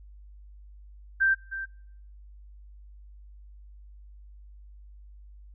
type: tone with echo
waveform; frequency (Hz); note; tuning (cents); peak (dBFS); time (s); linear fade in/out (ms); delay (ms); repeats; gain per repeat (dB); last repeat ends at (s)
sine; 1568; G6; 0; -19; 1.2-1.35; 20; 310; 1; -12; 1.66
effects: noise-tail reverb RT60 0.7 s tail -25 dB re dry + added 50 Hz sine -46 dBFS peak until 5.54 s